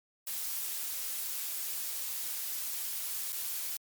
blue noise with dropouts, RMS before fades -36 dBFS, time 0.27-3.77 s, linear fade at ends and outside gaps 2 ms, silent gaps 3.323-3.327 s, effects MP3 96 kbps

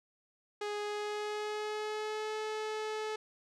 sawtooth tone with pitch glide, 415.3 to 431.7 Hz, G#4 to A4, 0 to -33 cents, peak -31 dBFS, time 0.61-3.16 s, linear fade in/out 5 ms, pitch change +67 cents, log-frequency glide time 0.8-2.36 s, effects low-pass 6000 Hz 12 dB/octave

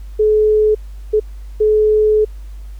sine tone bursts at uneven times, 428.1 Hz, A4, 47 cents flat, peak -9 dBFS, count 3, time 0.19-0.75 / 1.13-1.2 / 1.6-2.25 s, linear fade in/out 10 ms, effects added 50 Hz sine -28 dBFS peak until 2.79 s + pink hiss -52 dBFS RMS until 2.79 s

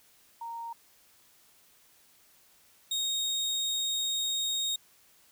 sine / 30% pulse tone pair in turn, 927 / 3728 Hz, A#5 / A#7, -10 / -1 cents, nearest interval 2 octaves, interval 2409 cents, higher second, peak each -36 / -26 dBFS, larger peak second, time 0.41-0.73 / 2.91-4.76 s, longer second, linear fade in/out 5 ms, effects white hiss -62 dBFS RMS until 5.31 s

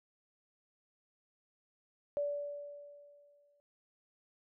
sine tone with exponential decay, 578 Hz, D5, 28 cents flat, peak -30 dBFS, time 2.17-3.6 s, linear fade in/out 0 ms, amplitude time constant 310 ms, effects none

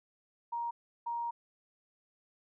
sine tone bursts at uneven times, 940 Hz, A#5, 14 cents sharp, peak -33 dBFS, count 2, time 0.52-0.71 / 1.06-1.31 s, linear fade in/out 10 ms, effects none

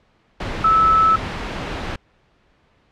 sine tone in noise, 1307 Hz, E6, 15 cents flat, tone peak -11 dBFS, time 0.64-1.16 s, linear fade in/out 5 ms, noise pink, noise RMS -26 dBFS, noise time 0.4-1.96 s, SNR +12 dB, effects pink hiss -59 dBFS RMS until 2.91 s + low-pass 3000 Hz 12 dB/octave

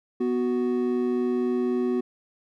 triangle tone pair together, 246.9 / 370.5 Hz, B3 / F#4, 0 / +2 cents, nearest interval perfect fifth, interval 702 cents, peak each -23 dBFS, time 0.2-2.01 s, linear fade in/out 10 ms, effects none

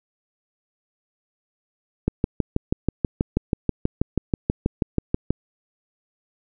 click train, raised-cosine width 3 ms, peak -6 dBFS, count 21, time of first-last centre 2.08-5.306 s, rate 6.2 Hz, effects none

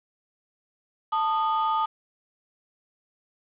triangle ring-modulated tone, 1058 Hz, C6, 19 cents sharp, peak -17 dBFS, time 1.12-1.86 s, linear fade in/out 10 ms, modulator 174 Hz, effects resampled to 8000 Hz + 8-bit

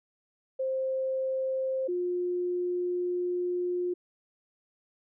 sine tone pair in turn, 526 / 356.4 Hz, C5 / F4, +9 / +35 cents, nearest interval perfect fifth, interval 674 cents, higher first, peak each -27 dBFS, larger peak neither, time 0.59-1.88 / 1.88-3.94 s, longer second, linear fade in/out 10 ms, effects none

